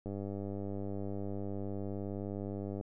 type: click train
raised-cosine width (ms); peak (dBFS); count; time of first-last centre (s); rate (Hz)
2; -27; 275; 0.06-2.811; 99.6
effects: none